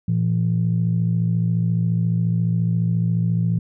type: tone pair together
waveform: sine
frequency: 115.14 / 169.5 Hz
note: A#2 / E3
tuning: -21 / +49 cents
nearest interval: perfect fifth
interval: 670 cents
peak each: -19 dBFS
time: 0.08-3.59 s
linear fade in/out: 5 ms
effects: tanh soft clip ceiling -10 dBFS